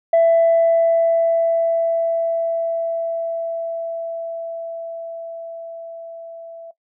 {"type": "tone with level ramp", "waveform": "sine", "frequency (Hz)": 665, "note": "E5", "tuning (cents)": 15, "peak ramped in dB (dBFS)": [-8, -33], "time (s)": [0.13, 6.71], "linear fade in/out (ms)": 5, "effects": ["noise-tail reverb RT60 0.1 s tail -18 dB re dry", "tanh soft clip ceiling -8 dBFS"]}